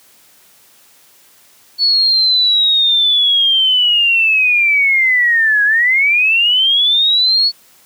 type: linear two-way sweep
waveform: sine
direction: down then up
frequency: 4435 to 1645 to 4435 Hz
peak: -9 dBFS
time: 1.78-7.52 s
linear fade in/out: 50 ms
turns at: 5.64 s
effects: white hiss -48 dBFS RMS until 7.85 s + high-pass 100 Hz 12 dB/octave